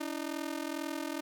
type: ring-modulated tone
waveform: sawtooth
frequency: 304.6 Hz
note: D#4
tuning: 37 cents flat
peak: -28 dBFS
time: 0-1.21 s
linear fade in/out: 10 ms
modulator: 21.1 Hz
effects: none